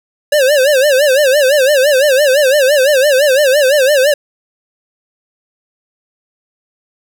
square tone with vibrato, 555 Hz, C#5, 2 cents sharp, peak -8 dBFS, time 0.32-4.14 s, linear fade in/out 5 ms, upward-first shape sine, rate 5.9 Hz, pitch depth 150 cents each way, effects none

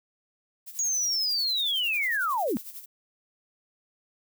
violet noise with tremolo, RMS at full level -39 dBFS, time 0.66-2.86 s, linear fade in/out 20 ms, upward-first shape sine, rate 11 Hz, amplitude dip 70%
sine linear sweep, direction down, 6730 to 190 Hz, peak -24 dBFS, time 0.79-2.57 s, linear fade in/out 0 ms
effects none

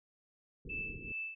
pink low-pass noise, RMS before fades -47 dBFS, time 0.65-1.12 s, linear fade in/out 2 ms, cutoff 470 Hz, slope 96 dB/octave
sine tone with tremolo, 2636 Hz, E7, 1 cent flat, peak -36 dBFS, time 0.69-1.35 s, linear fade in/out 10 ms, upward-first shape sine, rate 2.5 Hz, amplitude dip 80%
effects none

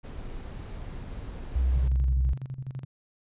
brown noise, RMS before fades -38 dBFS, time 0.03-1.89 s, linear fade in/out 20 ms
sine tone, 63.6 Hz, C2, 48 cents flat, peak -21 dBFS, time 1.55-2.34 s, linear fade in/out 10 ms
sine tone with tremolo, 130.81 Hz, C3, in tune, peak -31 dBFS, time 1.75-2.85 s, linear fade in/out 10 ms, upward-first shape square, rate 12 Hz, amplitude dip 75%
effects resampled to 8000 Hz

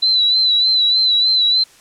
sine tone with vibrato, 3996 Hz, B7, 20 cents sharp, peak -11 dBFS, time 0.02-1.64 s, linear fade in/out 10 ms, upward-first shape sine, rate 3.3 Hz, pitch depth 50 cents each way, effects white hiss -47 dBFS RMS until 1.8 s + low-pass 9000 Hz 12 dB/octave

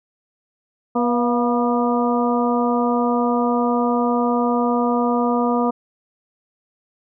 harmonic tone with a mistuned harmonic, 242 Hz, B3, 35 cents flat, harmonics 1 / 2 / 3 / 4 / 5, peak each -19 / -22 / -24 / -25 / -26 dBFS, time 0.95-5.71 s, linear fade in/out 10 ms, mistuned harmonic 3, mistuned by -45 cents, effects none

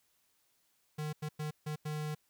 square tone bursts at uneven times, 152 Hz, D#3, 40 cents flat, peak -36 dBFS, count 5, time 0.98-1.13 / 1.22-1.29 / 1.39-1.51 / 1.66-1.76 / 1.85-2.15 s, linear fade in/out 10 ms, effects white hiss -74 dBFS RMS until 2.29 s

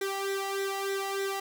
sawtooth tone with flanger, 392 Hz, G4, in tune, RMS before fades -32 dBFS, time 0.01-1.4 s, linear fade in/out 5 ms, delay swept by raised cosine 0.52 to 1.04 ms, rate 3.3 Hz, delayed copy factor +0.85, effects none

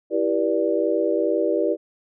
sine chord, E minor seventh, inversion none, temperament equal with one note detuned, 329.6 / 392 / 481.8 / 587.3 Hz, E4 / G4 / B4 / D5, 0 / 0 / -43 / 0 cents, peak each -24 dBFS, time 0.1-1.77 s, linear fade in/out 50 ms, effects none

